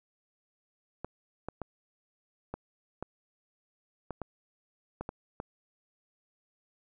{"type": "clicks", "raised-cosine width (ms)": 1, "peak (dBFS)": -22, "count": 10, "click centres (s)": [1.046, 1.486, 1.617, 2.54, 3.026, 4.107, 4.217, 5.01, 5.091, 5.401], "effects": []}